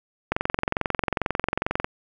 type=click train; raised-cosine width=0.5 ms; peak=-7 dBFS; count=35; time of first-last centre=0.32-1.845 s; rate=22.3 Hz; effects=none